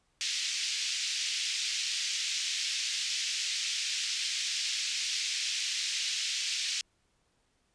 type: band-pass noise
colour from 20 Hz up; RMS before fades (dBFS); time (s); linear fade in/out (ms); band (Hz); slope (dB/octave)
white; -33; 0.21-6.81; 0; 2300 to 6100; 24
effects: pink hiss -73 dBFS RMS until 7.74 s + resampled to 22050 Hz